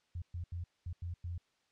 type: tone bursts at uneven times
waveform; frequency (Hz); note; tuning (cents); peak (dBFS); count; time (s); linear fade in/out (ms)
sine; 86.7; F2; -12; -37; 6; 0.15-0.22 / 0.34-0.44 / 0.52-0.64 / 0.86-0.93 / 1.02-1.14 / 1.24-1.38; 5
effects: white hiss -75 dBFS RMS until 1.71 s + low-pass 5000 Hz 12 dB/octave